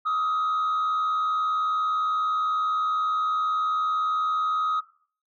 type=tone with frequency modulation; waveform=sine; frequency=1259 Hz; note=D#6; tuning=20 cents sharp; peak=-20 dBFS; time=0.05-4.81 s; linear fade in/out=20 ms; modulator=79.8 Hz; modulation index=0.5; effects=noise-tail reverb RT60 0.5 s tail -20 dB re dry + tanh soft clip ceiling -21 dBFS